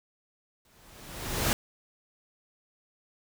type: noise with exponential growth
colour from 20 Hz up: pink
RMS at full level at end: -24 dBFS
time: 0.65-1.53 s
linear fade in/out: 1 ms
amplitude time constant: 190 ms
effects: none